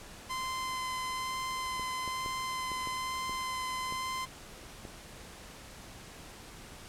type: tone with vibrato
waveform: sawtooth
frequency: 1032 Hz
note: C6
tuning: 24 cents flat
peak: -30 dBFS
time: 0.29-4.26 s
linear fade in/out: 20 ms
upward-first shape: sine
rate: 1.1 Hz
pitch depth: 10 cents each way
type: clicks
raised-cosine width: 2 ms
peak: -29 dBFS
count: 8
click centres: 1.796 / 2.077 / 2.261 / 2.717 / 2.873 / 3.295 / 3.924 / 4.852 s
effects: pink hiss -49 dBFS RMS until 6.88 s + low-pass 11000 Hz 12 dB/octave